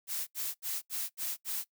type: noise bursts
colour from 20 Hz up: blue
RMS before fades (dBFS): -35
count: 6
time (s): 0.07-1.645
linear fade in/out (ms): 50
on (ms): 200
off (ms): 75
effects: noise-tail reverb RT60 0.1 s tail -20 dB re dry